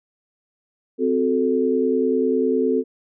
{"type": "chord", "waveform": "sine", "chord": "F# diminished", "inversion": "second", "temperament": "equal with one note detuned", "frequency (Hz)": [259.5, 370, 440], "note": ["C4", "F#4", "A4"], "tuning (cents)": [-14, 0, 0], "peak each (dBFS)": [-21, -23, -20], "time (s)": [0.98, 2.84], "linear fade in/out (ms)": 50, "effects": []}